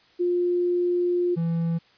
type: tone pair in turn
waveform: sine / triangle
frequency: 353.3 / 166.74 Hz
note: F4 / E3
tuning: +20 / +20 cents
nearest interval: octave + minor second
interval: 1300 cents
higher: first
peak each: -20 dBFS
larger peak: neither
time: 0.19-1.36 / 1.36-1.79 s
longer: first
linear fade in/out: 20 ms
effects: white hiss -58 dBFS RMS until 1.97 s + resampled to 11025 Hz